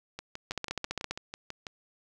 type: two click trains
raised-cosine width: 0.2 ms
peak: -15 / -21 dBFS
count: 10 / 10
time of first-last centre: 0.51-1.11 / 0.19-1.668 s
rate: 15 / 6.09 Hz
effects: none